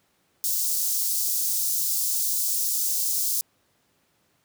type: high-pass noise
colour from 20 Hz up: white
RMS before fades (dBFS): -25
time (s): 0.44-3.41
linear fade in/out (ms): 0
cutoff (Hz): 5100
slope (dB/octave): 24
effects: pink hiss -67 dBFS RMS until 4.44 s + high-pass 100 Hz 12 dB/octave